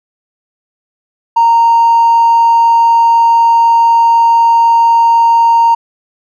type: tone with hard clipping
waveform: sine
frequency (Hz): 926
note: A#5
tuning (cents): -12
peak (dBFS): -5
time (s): 1.36-5.75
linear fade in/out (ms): 10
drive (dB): 1
effects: none